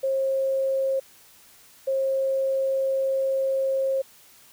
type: tone pair in turn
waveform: sine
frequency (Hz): 536 / 536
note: C5 / C5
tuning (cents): +42 / +42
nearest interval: unison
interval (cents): 0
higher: neither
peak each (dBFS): -21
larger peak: neither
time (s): 0.03-1 / 1.87-4.02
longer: second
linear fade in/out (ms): 10
effects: white hiss -53 dBFS RMS until 4.52 s